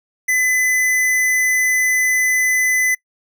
square tone, 2013 Hz, B6, 33 cents sharp, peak -15 dBFS, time 0.28-2.95 s, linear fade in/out 10 ms, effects noise-tail reverb RT60 0.1 s tail -22 dB re dry

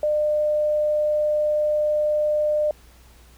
sine tone, 602 Hz, D5, 43 cents sharp, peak -18 dBFS, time 0.03-2.71 s, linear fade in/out 2 ms, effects added 60 Hz sine -49 dBFS peak until 3.37 s + pink hiss -54 dBFS RMS until 3.37 s

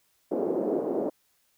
white band-pass noise, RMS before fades -28 dBFS, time 0.31-1.1 s, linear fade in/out 10 ms, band 260 to 500 Hz, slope 24 dB/octave, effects white hiss -69 dBFS RMS until 1.57 s

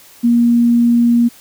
sine tone, 236.8 Hz, A#3, 27 cents sharp, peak -8 dBFS, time 0.23-1.29 s, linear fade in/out 20 ms, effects white hiss -43 dBFS RMS until 1.4 s

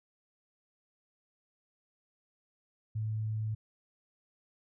sine tone, 108.9 Hz, A2, 17 cents flat, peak -31 dBFS, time 2.95-3.55 s, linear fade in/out 10 ms, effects none

